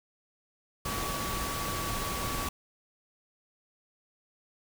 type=tone in noise; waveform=sine; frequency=1137 Hz; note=C#6; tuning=44 cents sharp; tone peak=-37 dBFS; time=0.85-2.49 s; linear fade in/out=5 ms; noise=pink; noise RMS=-34 dBFS; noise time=0.85-2.49 s; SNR=-6 dB; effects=none